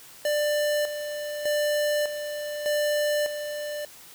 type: tone with tremolo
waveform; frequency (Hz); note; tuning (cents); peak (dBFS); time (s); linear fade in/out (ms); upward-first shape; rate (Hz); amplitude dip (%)
square; 593; D5; +17; -23; 0.25-3.85; 2; square; 0.83; 60
effects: white hiss -48 dBFS RMS until 4.14 s